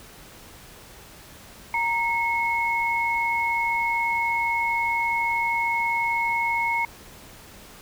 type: tone pair together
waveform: sine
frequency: 932.3 / 2182 Hz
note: A#5 / C#7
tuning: 0 / -28 cents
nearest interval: octave + minor third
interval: 1472 cents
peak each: -24 dBFS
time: 1.74-6.85 s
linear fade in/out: 2 ms
effects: pink hiss -46 dBFS RMS until 7.81 s